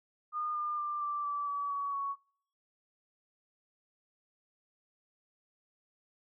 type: tone with pitch steps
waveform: sine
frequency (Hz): 1219 / 1203.6 / 1188.4 / 1173.4 / 1158.6 / 1144 / 1129.5 / 1115.2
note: D#6 / D6 / D6 / D6 / D6 / D6 / C#6 / C#6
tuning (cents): -36 / +42 / +20 / -2 / -24 / -46 / +32 / +10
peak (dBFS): -32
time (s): 0.32-2.16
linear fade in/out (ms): 50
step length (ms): 230
effects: noise-tail reverb RT60 0.6 s tail -24 dB re dry